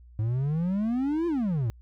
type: exponential two-way sweep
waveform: triangle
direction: up then down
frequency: 105.5 to 350.7 to 105.5 Hz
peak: -22 dBFS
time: 0.19-1.7 s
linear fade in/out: 0 ms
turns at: 1.27 s
effects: added 60 Hz sine -48 dBFS peak until 1.81 s